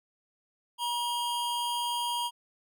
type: tone pair together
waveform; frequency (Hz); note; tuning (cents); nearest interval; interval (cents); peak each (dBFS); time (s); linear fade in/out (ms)
square; 957 / 3208; A#5 / G7; +45 / +39; octave + major sixth; 2094; -31 / -35; 0.78-2.31; 50
effects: none